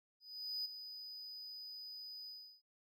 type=tone with ADSR envelope; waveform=triangle; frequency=4978 Hz; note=D#8; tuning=in tune; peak=-36 dBFS; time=0.2-2.62 s; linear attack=450 ms; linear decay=14 ms; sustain=-10 dB; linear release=340 ms; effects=none